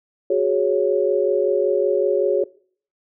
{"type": "chord", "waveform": "sine", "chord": "F# suspended second", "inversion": "none", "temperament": "equal", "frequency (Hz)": [370, 415.3, 554.4], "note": ["F#4", "G#4", "C#5"], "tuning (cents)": [0, 0, 0], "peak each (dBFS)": -20, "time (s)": [0.3, 2.44], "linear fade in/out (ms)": 5, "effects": ["noise-tail reverb RT60 0.5 s tail -21 dB re dry"]}